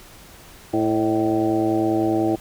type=harmonic tone with a mistuned harmonic; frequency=110 Hz; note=A2; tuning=in tune; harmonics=1 / 2 / 3 / 4 / 5 / 6 / 7; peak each=-30 / -30 / -19 / -29 / -30 / -28 / -27 dBFS; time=0.73-2.36 s; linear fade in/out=10 ms; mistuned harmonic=6; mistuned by=-64 cents; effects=pink hiss -45 dBFS RMS until 2.4 s